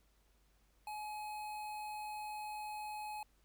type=tone with notch filter; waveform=square; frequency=846 Hz; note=G#5; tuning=32 cents sharp; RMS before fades=-44 dBFS; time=0.87-3.23 s; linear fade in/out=2 ms; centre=5900 Hz; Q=1.9; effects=added 50 Hz sine -70 dBFS peak until 3.44 s + pink hiss -75 dBFS RMS until 3.44 s